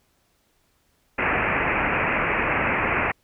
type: low-pass noise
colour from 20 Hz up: white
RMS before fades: -23 dBFS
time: 1.18-3.12 s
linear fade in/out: 10 ms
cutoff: 2600 Hz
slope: 96 dB/octave
effects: pink hiss -66 dBFS RMS until 3.23 s